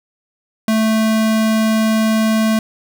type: tone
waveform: square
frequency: 220 Hz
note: A3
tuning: in tune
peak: -13 dBFS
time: 0.68-2.59 s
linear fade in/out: 2 ms
effects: none